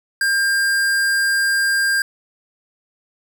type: tone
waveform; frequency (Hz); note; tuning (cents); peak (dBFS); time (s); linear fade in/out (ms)
square; 1600; G6; +35; -16; 0.21-2.02; 2
effects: none